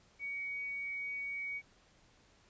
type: tone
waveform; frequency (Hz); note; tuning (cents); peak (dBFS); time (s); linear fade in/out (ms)
sine; 2249; C#7; +24; -37; 0.19-1.62; 50
effects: pink hiss -66 dBFS RMS until 2.49 s + resampled to 16000 Hz